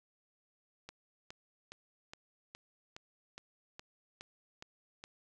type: click train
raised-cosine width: 0.2 ms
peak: -29 dBFS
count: 11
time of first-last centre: 0.89-5.039 s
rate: 2.41 Hz
effects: none